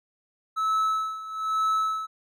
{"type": "tone with tremolo", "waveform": "triangle", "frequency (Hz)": 1301, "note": "E6", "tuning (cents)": -23, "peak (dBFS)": -19, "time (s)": [0.56, 2.07], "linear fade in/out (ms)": 20, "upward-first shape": "sine", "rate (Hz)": 1.1, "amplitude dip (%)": 80, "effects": []}